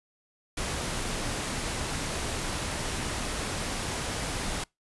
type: noise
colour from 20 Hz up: pink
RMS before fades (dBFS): -32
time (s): 0.57-4.64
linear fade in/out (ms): 5
effects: noise-tail reverb RT60 0.2 s tail -26 dB re dry + resampled to 24000 Hz